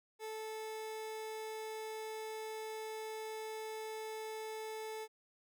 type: tone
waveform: 30% pulse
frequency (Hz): 437.4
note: A4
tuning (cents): -10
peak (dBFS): -39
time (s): 0.19-5.08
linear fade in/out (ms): 50
effects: none